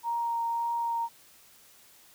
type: tone with vibrato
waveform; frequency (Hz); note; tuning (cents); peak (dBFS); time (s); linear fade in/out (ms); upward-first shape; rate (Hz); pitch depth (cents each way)
sine; 932.3; A#5; 0; -27; 0.03-1.09; 50; triangle; 1.8; 11
effects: white hiss -57 dBFS RMS until 2.14 s